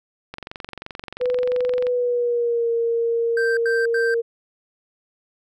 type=click train; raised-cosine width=0.3 ms; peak=-17 dBFS; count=36; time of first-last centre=0.34-1.868 s; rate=22.9 Hz
type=tone with pitch glide; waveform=sine; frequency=497.4 to 464.1 Hz; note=B4 to A#4; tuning=+12 to -8 cents; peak=-18 dBFS; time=1.2-4.22 s; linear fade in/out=20 ms; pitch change=-120 cents; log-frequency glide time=1.82-2.7 s
type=tone bursts; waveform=triangle; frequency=1568 Hz; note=G6; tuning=in tune; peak=-20 dBFS; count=3; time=3.37-4.142 s; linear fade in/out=2 ms; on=200 ms; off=86 ms
effects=none